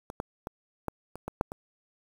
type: clicks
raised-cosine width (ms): 1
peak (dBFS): -25 / -17 / -21 / -16 / -26 / -20 / -10 / -23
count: 8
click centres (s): 0.101 / 0.201 / 0.471 / 0.883 / 1.156 / 1.28 / 1.411 / 1.519
effects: 7-bit